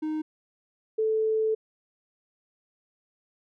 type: tone pair in turn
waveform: triangle / sine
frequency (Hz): 310 / 438.4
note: D#4 / A4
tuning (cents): -6 / -6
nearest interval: tritone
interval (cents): 600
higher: second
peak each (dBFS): -25 / -22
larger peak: second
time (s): 0.02-0.22 / 0.98-1.55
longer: second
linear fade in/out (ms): 10
effects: none